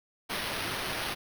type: noise with sample-and-hold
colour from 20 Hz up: violet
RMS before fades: -34 dBFS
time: 0.29-1.15 s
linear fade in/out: 20 ms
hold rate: 7350 Hz
effects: none